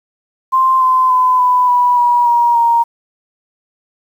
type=tone with pitch steps; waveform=sine; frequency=1046.5 / 1029.7 / 1013.2 / 996.9 / 980.9 / 965.2 / 949.7 / 934.5 Hz; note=C6 / C6 / B5 / B5 / B5 / B5 / A#5 / A#5; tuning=0 / -28 / +44 / +16 / -12 / -40 / +32 / +4 cents; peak=-8 dBFS; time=0.52-2.84 s; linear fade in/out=20 ms; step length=290 ms; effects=7-bit